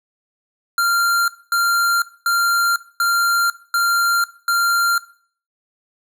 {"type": "tone bursts", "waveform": "square", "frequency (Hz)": 1387, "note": "F6", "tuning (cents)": -12, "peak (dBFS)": -15, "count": 6, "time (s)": [0.78, 4.98], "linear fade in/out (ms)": 2, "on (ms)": 500, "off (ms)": 240, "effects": ["noise-tail reverb RT60 0.5 s tail -18 dB re dry"]}